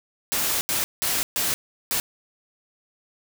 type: noise bursts at uneven times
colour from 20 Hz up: white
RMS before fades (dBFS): -24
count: 5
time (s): 0.32-0.61 / 0.69-0.84 / 1.02-1.23 / 1.36-1.54 / 1.91-2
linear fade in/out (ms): 0
effects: none